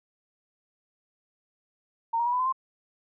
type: tone with pitch steps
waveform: sine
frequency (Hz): 918 / 943.3 / 969.2 / 995.9 / 1023.3 / 1051.5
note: A#5 / A#5 / B5 / B5 / C6 / C6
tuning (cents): -27 / +20 / -33 / +14 / -39 / +8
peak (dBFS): -23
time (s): 2.13-2.526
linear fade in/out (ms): 10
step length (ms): 66
effects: none